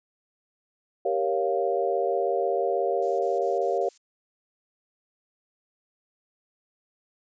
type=chord; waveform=sine; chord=G half-diminished seventh; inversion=none; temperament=equal with one note detuned; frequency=392 / 468.3 / 554.4 / 698.5 Hz; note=G4 / Bb4 / Db5 / F5; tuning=0 / +8 / 0 / 0 cents; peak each=-28 dBFS; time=1.05-3.89 s; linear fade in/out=5 ms
type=noise bursts; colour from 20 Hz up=violet; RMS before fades=-46 dBFS; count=5; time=3.02-3.978 s; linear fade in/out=5 ms; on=170 ms; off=27 ms
effects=resampled to 16000 Hz